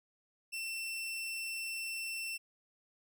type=tone; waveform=sawtooth; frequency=2690 Hz; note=E7; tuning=34 cents sharp; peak=-34 dBFS; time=0.52-2.38 s; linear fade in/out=20 ms; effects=none